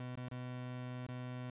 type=tone with dropouts; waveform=30% pulse; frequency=125.1 Hz; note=B2; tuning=23 cents sharp; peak=-39 dBFS; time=0-1.5 s; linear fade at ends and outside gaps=2 ms; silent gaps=0.155-0.173 / 0.286-0.313 / 1.066-1.087 s; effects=resampled to 8000 Hz